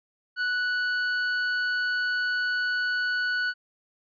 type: tone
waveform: 45% pulse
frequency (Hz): 1480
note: F#6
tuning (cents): 0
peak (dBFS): -24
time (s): 0.36-3.54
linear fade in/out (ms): 50
effects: resampled to 11025 Hz